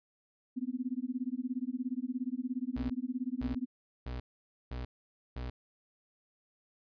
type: tone with tremolo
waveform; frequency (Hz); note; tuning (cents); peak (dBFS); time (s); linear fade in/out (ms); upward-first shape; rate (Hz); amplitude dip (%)
sine; 252.9; B3; +41; -29; 0.56-3.66; 20; sine; 17; 100
type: tone bursts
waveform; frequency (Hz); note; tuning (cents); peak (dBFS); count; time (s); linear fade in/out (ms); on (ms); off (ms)
35% pulse; 61.74; B1; 0; -35; 5; 2.76-5.5; 5; 140; 510
effects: resampled to 11025 Hz